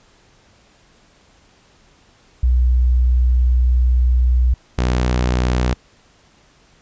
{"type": "tone pair in turn", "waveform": ["sine", "sawtooth"], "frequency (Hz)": [61.74, 61.74], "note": ["B1", "B1"], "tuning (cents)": [0, 0], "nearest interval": "unison", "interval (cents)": 0, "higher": "neither", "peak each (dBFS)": -11, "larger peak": "neither", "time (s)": [[2.43, 4.54], [4.78, 5.74]], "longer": "first", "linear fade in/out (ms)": 5, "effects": ["pink hiss -53 dBFS RMS until 6.81 s", "resampled to 16000 Hz"]}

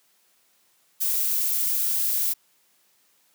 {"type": "noise", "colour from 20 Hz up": "violet", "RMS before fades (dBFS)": -24, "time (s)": [1, 2.34], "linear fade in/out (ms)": 20, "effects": ["white hiss -64 dBFS RMS until 3.34 s", "high-pass 150 Hz 12 dB/octave"]}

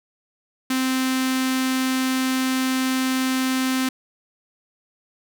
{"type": "tone with notch filter", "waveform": "sawtooth", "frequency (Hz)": 260.3, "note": "C4", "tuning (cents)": -9, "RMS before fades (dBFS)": -22, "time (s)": [0.7, 3.89], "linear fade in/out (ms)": 5, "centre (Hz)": 590, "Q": 0.62, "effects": []}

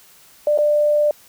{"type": "tone with dropouts", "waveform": "sine", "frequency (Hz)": 594, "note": "D5", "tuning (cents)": 20, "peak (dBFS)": -13, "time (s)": [0.47, 1.11], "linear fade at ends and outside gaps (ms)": 2, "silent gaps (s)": [0.577, 0.586], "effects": ["white hiss -49 dBFS RMS until 1.28 s"]}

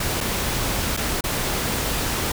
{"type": "noise with dropouts", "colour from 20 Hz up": "pink", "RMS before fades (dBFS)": -24, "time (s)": [0, 2.32], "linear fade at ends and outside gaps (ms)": 5, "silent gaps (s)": [[0.206, 0.209], [0.967, 0.972], [1.209, 1.239]], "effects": []}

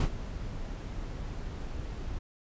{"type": "noise with ADSR envelope", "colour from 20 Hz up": "brown", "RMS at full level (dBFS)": -23, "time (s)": [0, 2.19], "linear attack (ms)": 4, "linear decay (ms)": 86, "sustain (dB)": -14, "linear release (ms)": 11, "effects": ["resampled to 16000 Hz"]}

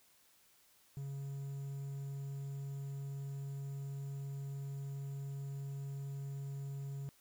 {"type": "tone with quantisation", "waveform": "triangle", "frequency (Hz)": 138.59, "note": "C#3", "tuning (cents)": 0, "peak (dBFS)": -38, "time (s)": [0.97, 7.09], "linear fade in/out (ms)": 0, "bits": 11, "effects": ["white hiss -68 dBFS RMS until 7.2 s"]}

